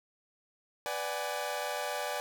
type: chord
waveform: sawtooth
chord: G# half-diminished seventh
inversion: first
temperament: equal with one note detuned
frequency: 493.9 / 587.3 / 752.9 / 830.6 Hz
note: B4 / D5 / F#5 / G#5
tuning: 0 / 0 / +30 / 0 cents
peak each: -37 / -33 / -36 / -35 dBFS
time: 0.86-2.2 s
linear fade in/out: 0 ms
effects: none